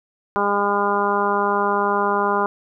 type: harmonic tone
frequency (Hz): 202.6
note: G#3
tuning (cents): -43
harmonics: 1 / 2 / 3 / 4 / 5 / 6 / 7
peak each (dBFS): -28 / -23 / -28 / -24 / -22 / -25 / -27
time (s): 0.36-2.46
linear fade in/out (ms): 0
effects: none